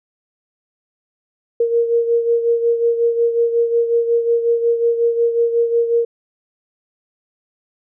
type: beating tone pair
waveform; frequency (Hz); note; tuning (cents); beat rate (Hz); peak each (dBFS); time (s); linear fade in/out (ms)
sine; 466.2 / 471.7; A#4 / A#4; 0 / +20; 5.5; -14 / -21; 1.6-6.05; 5
effects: none